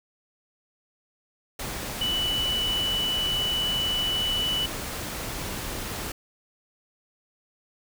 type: tone in noise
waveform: sine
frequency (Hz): 2968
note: F#7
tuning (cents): +5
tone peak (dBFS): -24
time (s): 2.01-4.66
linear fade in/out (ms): 5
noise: pink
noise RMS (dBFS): -33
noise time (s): 1.59-6.12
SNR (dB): +6
effects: none